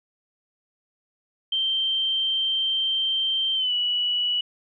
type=tone with pitch glide; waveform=sine; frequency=3136 to 2943 Hz; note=G7 to F#7; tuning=0 to -10 cents; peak=-21 dBFS; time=1.52-4.41 s; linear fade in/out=5 ms; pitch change=-110 cents; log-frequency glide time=3.55-3.73 s; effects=none